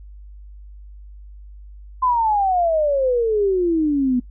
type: exponential sweep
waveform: sine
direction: down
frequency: 1035 to 242.3 Hz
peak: -15 dBFS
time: 2.02-4.2 s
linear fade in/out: 10 ms
effects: noise-tail reverb RT60 0.1 s tail -20 dB re dry + added 50 Hz sine -37 dBFS peak until 4.3 s